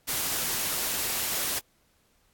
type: noise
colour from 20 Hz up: white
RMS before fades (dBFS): -29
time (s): 0.07-1.6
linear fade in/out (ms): 20
effects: pink hiss -67 dBFS RMS until 2.33 s + AAC 64 kbps